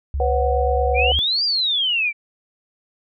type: tone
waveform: sine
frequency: 69.3 Hz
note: C#2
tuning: in tune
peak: -20 dBFS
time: 0.14-1.19 s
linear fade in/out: 0 ms
type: chord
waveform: sine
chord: B suspended second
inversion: none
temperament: equal with one note detuned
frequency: 493.9 / 542.6 / 740 Hz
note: B4 / C#5 / F#5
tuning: 0 / -37 / 0 cents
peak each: -21 / -25 / -21 dBFS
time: 0.2-1.12 s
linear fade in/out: 2 ms
type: exponential two-way sweep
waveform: sine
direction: up then down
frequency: 2286 to 4879 to 2286 Hz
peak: -17 dBFS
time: 0.94-2.13 s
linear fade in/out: 50 ms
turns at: 1.44 s
effects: none